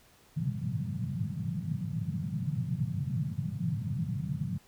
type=band-pass noise; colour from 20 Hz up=white; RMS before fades=-33 dBFS; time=0.36-4.58 s; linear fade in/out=10 ms; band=100 to 180 Hz; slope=48 dB/octave; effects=pink hiss -61 dBFS RMS until 4.67 s